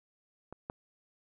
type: clicks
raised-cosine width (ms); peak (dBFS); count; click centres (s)
1; -30 / -23; 2; 0.526 / 0.699
effects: none